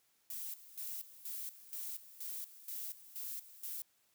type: noise with tremolo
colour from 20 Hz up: violet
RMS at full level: -43 dBFS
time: 0.3-3.82 s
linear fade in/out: 2 ms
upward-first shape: square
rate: 2.1 Hz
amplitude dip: 80%
effects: white hiss -74 dBFS RMS until 4.14 s + high-pass 60 Hz 12 dB/octave